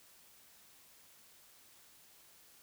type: silence
effects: white hiss -62 dBFS RMS until 2.62 s